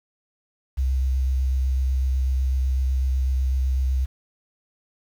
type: tone with vibrato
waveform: sine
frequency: 65.41 Hz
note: C2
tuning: in tune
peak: -18 dBFS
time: 0.77-4.06 s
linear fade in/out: 20 ms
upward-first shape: square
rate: 8 Hz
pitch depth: 16 cents each way
effects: tanh soft clip ceiling -14 dBFS + 8-bit